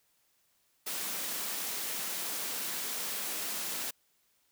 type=high-pass noise; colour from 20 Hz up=white; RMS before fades=-36 dBFS; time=0.86-3.91 s; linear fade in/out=10 ms; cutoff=160 Hz; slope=24 dB/octave; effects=white hiss -72 dBFS RMS until 4.51 s